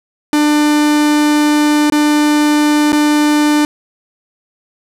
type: tone with dropouts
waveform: 45% pulse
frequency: 298.1 Hz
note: D4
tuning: 26 cents sharp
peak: -9 dBFS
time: 0.33-3.65 s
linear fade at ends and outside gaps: 1 ms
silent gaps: 1.9-1.922 / 2.921-2.929 s
effects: low-pass 12000 Hz 12 dB/octave + 7-bit